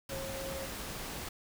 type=tone in noise; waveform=sine; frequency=540 Hz; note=C#5; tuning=45 cents flat; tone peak=-40 dBFS; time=0.11-0.66 s; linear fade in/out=5 ms; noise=pink; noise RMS=-41 dBFS; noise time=0.09-1.29 s; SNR=-2 dB; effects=none